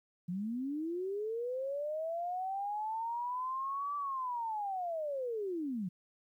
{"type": "linear two-way sweep", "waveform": "sine", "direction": "up then down", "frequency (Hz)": [168.9, 1163, 168.9], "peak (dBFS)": -34, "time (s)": [0.28, 5.89], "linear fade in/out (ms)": 10, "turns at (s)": 3.96, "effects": ["12-bit"]}